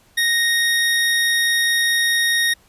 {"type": "tone", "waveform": "25% pulse", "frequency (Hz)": 1864.7, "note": "A#6", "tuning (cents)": 0, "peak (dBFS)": -12, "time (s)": [0.17, 2.54], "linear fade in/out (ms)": 10, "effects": ["pink hiss -55 dBFS RMS until 2.68 s", "resampled to 32000 Hz"]}